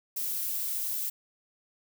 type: noise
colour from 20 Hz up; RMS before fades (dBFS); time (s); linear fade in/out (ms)
violet; -32; 0.16-1.1; 10
effects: none